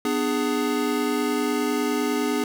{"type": "chord", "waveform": "square", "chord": "G# diminished", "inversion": "first", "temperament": "just", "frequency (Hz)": [249.2, 299, 415.3], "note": ["B3", "D4", "G#4"], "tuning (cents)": [16, 31, 0], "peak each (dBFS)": -27, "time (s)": [0.05, 2.44], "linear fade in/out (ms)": 2, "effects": []}